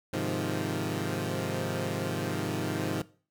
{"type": "chord", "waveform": "15% pulse", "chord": "F minor seventh", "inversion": "first", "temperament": "equal", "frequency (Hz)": [103.83, 130.81, 155.56, 174.61], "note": ["Ab2", "C3", "Eb3", "F3"], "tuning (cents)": [0, 0, 0, 0], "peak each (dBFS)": -29, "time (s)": [0.13, 3.02], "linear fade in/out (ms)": 5, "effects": ["noise-tail reverb RT60 0.4 s tail -19 dB re dry"]}